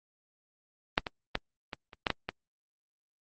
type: clicks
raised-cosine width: 0.3 ms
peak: -6 / -17 / -11 / -20 / -30 / -10 / -9 / -16 dBFS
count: 8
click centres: 0.979 / 1.068 / 1.354 / 1.732 / 1.932 / 2.068 / 2.103 / 2.29 s
effects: Opus 24 kbps